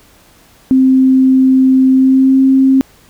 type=tone with pitch glide; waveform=sine; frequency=261.9 to 266.2 Hz; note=C4 to C4; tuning=+2 to +30 cents; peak=-5 dBFS; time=0.71-2.81 s; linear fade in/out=0 ms; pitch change=+28 cents; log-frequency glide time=1.91-2.39 s; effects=pink hiss -46 dBFS RMS until 3.09 s